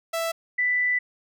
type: tone pair in turn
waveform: sawtooth / sine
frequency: 661 / 1984.3 Hz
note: E5 / B6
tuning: +5 / +8 cents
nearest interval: octave + perfect fifth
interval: 1903 cents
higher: second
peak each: -21 / -20 dBFS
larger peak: second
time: 0.13-0.32 / 0.58-0.99 s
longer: second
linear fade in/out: 10 ms
effects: none